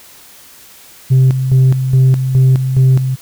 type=tone with tremolo; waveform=sine; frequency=130.81 Hz; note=C3; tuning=in tune; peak=-3 dBFS; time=1.1-3.16 s; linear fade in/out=20 ms; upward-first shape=square; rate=2.4 Hz; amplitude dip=65%; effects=tanh soft clip ceiling -4 dBFS + white hiss -40 dBFS RMS until 3.21 s